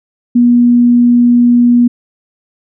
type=tone; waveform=sine; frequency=241.2 Hz; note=B3; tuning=41 cents flat; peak=-4 dBFS; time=0.35-1.88 s; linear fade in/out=10 ms; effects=none